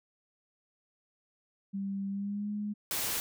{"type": "tone with pitch glide", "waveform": "sine", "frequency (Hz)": [196.7, 208], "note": ["G3", "G#3"], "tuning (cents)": [6, 3], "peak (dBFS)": -32, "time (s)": [1.73, 2.74], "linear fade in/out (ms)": 20, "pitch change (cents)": 97, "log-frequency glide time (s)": [2.09, 2.5]}
{"type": "noise", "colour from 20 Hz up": "white", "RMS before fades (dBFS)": -33, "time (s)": [2.91, 3.2], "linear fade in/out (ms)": 0}
{"effects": []}